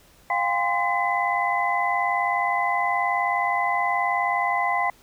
sine tone cluster, 703 / 802 / 1035 / 2016 Hz, F5 / G5 / C6 / B6, +11 / +39 / -19 / +35 cents, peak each -26 dBFS, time 0.3-4.9 s, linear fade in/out 2 ms, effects pink hiss -55 dBFS RMS until 5.02 s

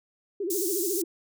sine tone with vibrato, 369.1 Hz, F#4, 4 cents flat, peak -27 dBFS, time 0.4-1.04 s, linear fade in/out 5 ms, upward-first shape sine, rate 14 Hz, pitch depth 190 cents each way
pink high-pass noise, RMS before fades -31 dBFS, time 0.5-1.02 s, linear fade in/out 5 ms, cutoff 6300 Hz, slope 24 dB/octave
effects none

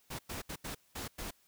pink noise bursts at uneven times, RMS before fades -41 dBFS, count 6, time 0.1-0.19 / 0.29-0.42 / 0.49-0.56 / 0.64-0.75 / 0.95-1.08 / 1.18-1.31 s, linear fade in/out 10 ms, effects white hiss -69 dBFS RMS until 1.47 s

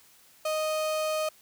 35% pulse tone, 622 Hz, D#5, 1 cent flat, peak -25 dBFS, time 0.45-1.29 s, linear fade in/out 5 ms, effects white hiss -58 dBFS RMS until 1.41 s

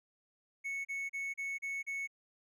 triangle tone bursts, 2209 Hz, C#7, 7 cents flat, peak -34 dBFS, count 6, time 0.64-2.075 s, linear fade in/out 20 ms, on 210 ms, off 35 ms, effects none

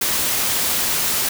white noise, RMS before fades -20 dBFS, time 0.01-1.29 s, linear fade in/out 5 ms, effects none

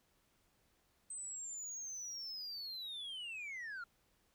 sine linear sweep, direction down, 8260 to 1362 Hz, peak -40 dBFS, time 1.1-3.84 s, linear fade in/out 5 ms, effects tanh soft clip ceiling -42 dBFS + pink hiss -75 dBFS RMS until 4.34 s

